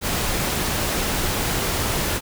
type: noise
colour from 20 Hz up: pink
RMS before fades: -23 dBFS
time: 0.01-2.21 s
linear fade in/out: 50 ms
effects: none